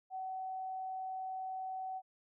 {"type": "tone", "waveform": "sine", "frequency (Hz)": 755, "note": "F#5", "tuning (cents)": 35, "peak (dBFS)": -38, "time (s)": [0.1, 2.02], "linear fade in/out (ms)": 50, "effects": []}